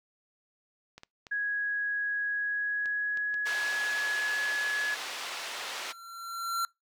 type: clicks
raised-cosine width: 0.2 ms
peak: -29 dBFS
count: 7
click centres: 0.98 / 1.034 / 1.268 / 2.858 / 3.173 / 3.342 / 3.631 s
type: tone with pitch glide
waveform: sine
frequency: 1661.2 to 1694.1 Hz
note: G#6 to G#6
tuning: 0 to +34 cents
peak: -28 dBFS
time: 1.31-4.95 s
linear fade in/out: 10 ms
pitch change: +34 cents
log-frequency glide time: 2.28-4.3 s
type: band-pass noise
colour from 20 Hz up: white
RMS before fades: -38 dBFS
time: 3.45-5.93 s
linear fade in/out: 20 ms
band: 540 to 4000 Hz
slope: 12 dB/octave
type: tone with exponential growth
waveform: square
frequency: 1364 Hz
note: F6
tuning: 41 cents flat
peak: -27 dBFS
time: 5.27-6.65 s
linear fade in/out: 1 ms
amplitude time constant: 300 ms
effects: noise-tail reverb RT60 0.2 s tail -26 dB re dry